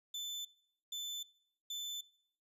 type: tone bursts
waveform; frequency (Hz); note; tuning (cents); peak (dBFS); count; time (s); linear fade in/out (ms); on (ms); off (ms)
35% pulse; 3520; A7; 0; -37; 3; 0.14-2.01; 5; 310; 470
effects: noise-tail reverb RT60 0.7 s tail -22 dB re dry + resampled to 32000 Hz